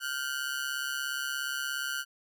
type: ring-modulated tone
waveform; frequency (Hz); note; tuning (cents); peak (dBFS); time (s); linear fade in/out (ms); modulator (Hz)
sawtooth; 1480; F#6; 0; -25; 0-2.05; 50; 68.5
effects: none